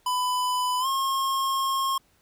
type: tone with pitch glide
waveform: square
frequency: 999 to 1076.9 Hz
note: B5 to C6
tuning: +20 to +50 cents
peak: -24 dBFS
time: 0.06-1.98 s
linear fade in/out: 5 ms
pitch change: +130 cents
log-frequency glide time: 0.8-0.87 s
effects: pink hiss -64 dBFS RMS until 2.21 s